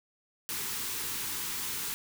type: band-stop noise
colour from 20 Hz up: white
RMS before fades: -35 dBFS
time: 0.49-1.94 s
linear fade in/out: 0 ms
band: 490 to 810 Hz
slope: 96 dB/octave
effects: none